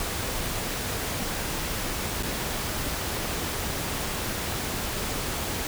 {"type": "noise with dropouts", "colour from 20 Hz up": "pink", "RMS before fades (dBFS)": -30, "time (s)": [0, 5.67], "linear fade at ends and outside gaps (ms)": 1, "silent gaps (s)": [2.226, 2.232], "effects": []}